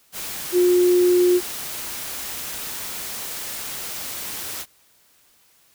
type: tone in noise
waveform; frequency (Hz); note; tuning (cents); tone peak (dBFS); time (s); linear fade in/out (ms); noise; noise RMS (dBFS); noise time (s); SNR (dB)
sine; 357.6; F4; +41; -13; 0.52-1.41; 50; white; -31; 0.12-4.66; +15
effects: white hiss -58 dBFS RMS until 5.74 s